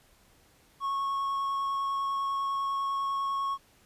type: tone with vibrato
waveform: triangle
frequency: 1100 Hz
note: C#6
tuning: 14 cents flat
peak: -26 dBFS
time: 0.8-3.58 s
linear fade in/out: 50 ms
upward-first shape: triangle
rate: 10 Hz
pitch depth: 8 cents each way
effects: pink hiss -62 dBFS RMS until 3.85 s + resampled to 32000 Hz